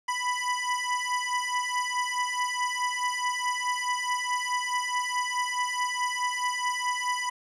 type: beating tone pair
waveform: 25% pulse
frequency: 987.8 / 992.5 Hz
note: B5 / B5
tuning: 0 / +8 cents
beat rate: 4.7 Hz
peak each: -26 dBFS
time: 0.08-7.3 s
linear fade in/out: 10 ms
effects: resampled to 22050 Hz + 9-bit